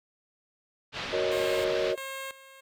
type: low-pass noise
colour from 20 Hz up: white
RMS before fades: -36 dBFS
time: 0.92-1.95 s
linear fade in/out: 50 ms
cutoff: 3900 Hz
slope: 24 dB/octave
type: chord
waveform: sine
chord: D# minor seventh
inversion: first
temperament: equal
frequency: 370 / 466.2 / 554.4 / 622.3 Hz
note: F#4 / A#4 / C#5 / D#5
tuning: 0 / 0 / 0 / 0 cents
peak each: -31 dBFS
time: 1.12-1.96 s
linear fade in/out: 20 ms
type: tone with tremolo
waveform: 10% pulse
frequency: 537 Hz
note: C5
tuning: 45 cents sharp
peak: -27 dBFS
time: 1.31-2.61 s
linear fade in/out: 10 ms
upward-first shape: square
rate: 1.5 Hz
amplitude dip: 80%
effects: none